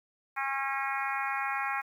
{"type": "harmonic tone", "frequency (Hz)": 272.2, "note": "C#4", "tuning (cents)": -31, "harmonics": [3, 4, 5, 6, 7, 8, 9], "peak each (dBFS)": [-35, -36, -37, -38, -38, -39, -40], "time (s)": [0.36, 1.82], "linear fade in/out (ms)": 20, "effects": ["10-bit"]}